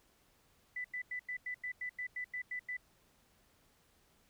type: tone bursts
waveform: sine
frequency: 1991 Hz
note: B6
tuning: 14 cents sharp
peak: -37 dBFS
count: 12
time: 0.76-2.769 s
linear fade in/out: 5 ms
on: 84 ms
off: 91 ms
effects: pink hiss -70 dBFS RMS until 4.29 s